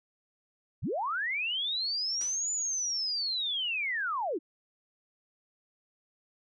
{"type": "linear two-way sweep", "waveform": "sine", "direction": "up then down", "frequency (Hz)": [56.3, 7040, 268.5], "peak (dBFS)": -29, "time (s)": [0.82, 4.39], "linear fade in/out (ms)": 20, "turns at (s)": 2.52}
{"type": "noise with exponential decay", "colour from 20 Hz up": "white", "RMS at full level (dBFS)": -42, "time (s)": [2.21, 2.54], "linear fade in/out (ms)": 0, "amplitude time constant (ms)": 70}
{"effects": ["resampled to 22050 Hz"]}